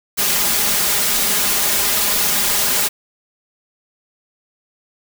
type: noise with comb filter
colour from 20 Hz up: white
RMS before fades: -17 dBFS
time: 0.17-2.89 s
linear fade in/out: 20 ms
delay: 4.9 ms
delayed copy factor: +0.75
effects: none